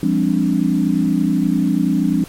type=chord; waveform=sine; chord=D half-diminished seventh; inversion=first; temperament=equal with one note detuned; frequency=174.61 / 203.3 / 261.6 / 293.7 Hz; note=F3 / Ab3 / C4 / D4; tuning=0 / -37 / 0 / 0 cents; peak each=-19 dBFS; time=0.03-2.24 s; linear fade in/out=2 ms; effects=pink hiss -40 dBFS RMS until 2.28 s + MP3 64 kbps